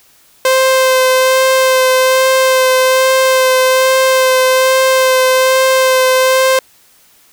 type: tone with vibrato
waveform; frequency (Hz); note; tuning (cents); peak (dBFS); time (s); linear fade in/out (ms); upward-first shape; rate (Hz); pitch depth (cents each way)
sawtooth; 520; C5; -11; -4; 0.45-6.59; 2; sine; 1.2; 14
effects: white hiss -48 dBFS RMS until 7.32 s